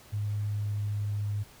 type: tone with pitch glide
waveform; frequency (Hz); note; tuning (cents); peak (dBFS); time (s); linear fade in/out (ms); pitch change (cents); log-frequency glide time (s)
sine; 103.83 to 103.11; G#2 to G#2; 0 to -12; -28; 0.12-1.44; 20; -12; 0.55-1.25
effects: pink hiss -54 dBFS RMS until 1.6 s